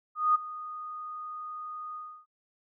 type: tone with ADSR envelope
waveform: sine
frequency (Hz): 1236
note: D#6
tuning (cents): -12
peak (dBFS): -19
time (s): 0.15-2.26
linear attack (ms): 200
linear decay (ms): 13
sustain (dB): -18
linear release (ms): 310
effects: noise-tail reverb RT60 0.1 s tail -21 dB re dry